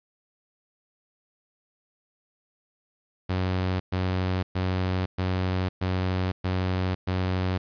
sawtooth tone bursts, 92.5 Hz, F#2, in tune, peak -20 dBFS, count 7, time 3.29-7.58 s, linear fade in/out 10 ms, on 510 ms, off 120 ms, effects resampled to 11025 Hz + 10-bit

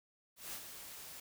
white noise with ADSR envelope, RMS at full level -43 dBFS, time 0.36-1.2 s, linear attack 170 ms, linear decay 74 ms, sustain -7 dB, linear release 4 ms, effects none

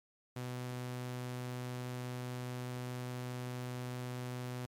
sawtooth tone, 124.8 Hz, B2, 19 cents sharp, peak -35 dBFS, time 0.36-4.66 s, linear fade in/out 5 ms, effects MP3 96 kbps

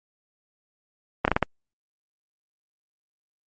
slowing click train, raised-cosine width 0.5 ms, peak -4 dBFS, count 5, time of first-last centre 1.25-1.427 s, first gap 29 ms, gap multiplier 1.29, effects Opus 32 kbps

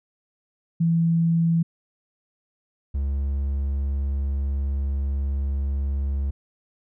sine / triangle tone pair in turn, 166.3 / 69.22 Hz, E3 / C#2, +16 / -2 cents, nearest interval octave + minor third, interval 1518 cents, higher first, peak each -17 / -20 dBFS, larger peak first, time 0.8-1.63 / 2.94-6.31 s, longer second, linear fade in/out 10 ms, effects none

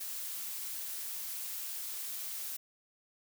blue noise, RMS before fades -40 dBFS, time 0-2.57 s, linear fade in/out 10 ms, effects none

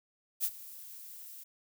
violet noise with ADSR envelope, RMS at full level -29 dBFS, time 0.4-1.44 s, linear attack 42 ms, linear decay 55 ms, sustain -19 dB, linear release 11 ms, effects none

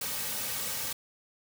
white noise with comb filter, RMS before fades -34 dBFS, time 0.01-0.93 s, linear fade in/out 5 ms, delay 2.9 ms, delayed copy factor -0.7, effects none

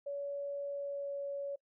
sine tone with pitch glide, 566 to 562.4 Hz, C#5 to C#5, +36 to +25 cents, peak -36 dBFS, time 0.06-1.56 s, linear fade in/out 10 ms, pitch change -11 cents, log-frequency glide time 0.67-1.19 s, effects noise-tail reverb RT60 0.1 s tail -23 dB re dry

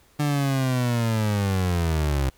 30% pulse linear sweep, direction down, 148.9 to 65.41 Hz, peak -18 dBFS, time 0.19-2.3 s, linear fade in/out 10 ms, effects pink hiss -58 dBFS RMS until 2.37 s

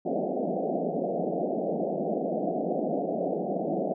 white band-pass noise, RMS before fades -29 dBFS, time 0.05-3.94 s, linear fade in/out 10 ms, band 160 to 740 Hz, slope 96 dB/octave, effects none

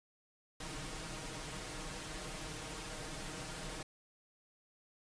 pink noise with comb filter, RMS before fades -44 dBFS, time 0.6-3.83 s, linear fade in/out 5 ms, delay 6.4 ms, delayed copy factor +0.7, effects resampled to 22050 Hz

